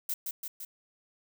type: noise with echo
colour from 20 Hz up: violet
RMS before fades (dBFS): -32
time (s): 0.09-0.14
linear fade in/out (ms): 5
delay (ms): 170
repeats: 3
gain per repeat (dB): -3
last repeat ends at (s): 0.65
effects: none